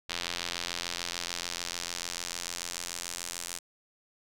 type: tone with band-pass filter sweep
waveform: sawtooth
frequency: 86.8 Hz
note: F2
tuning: 10 cents flat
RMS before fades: -37 dBFS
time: 0.09-3.59 s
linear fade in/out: 10 ms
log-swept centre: 3900 to 8000 Hz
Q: 1.3
effects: none